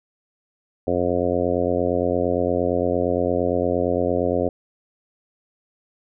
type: harmonic tone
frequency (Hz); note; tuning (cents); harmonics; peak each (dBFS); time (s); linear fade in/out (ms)
88.7; F2; +27; 1 / 2 / 3 / 4 / 5 / 6 / 7 / 8; -30 / -31 / -26 / -27 / -25 / -24 / -27 / -31; 0.87-4.49; 5
effects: none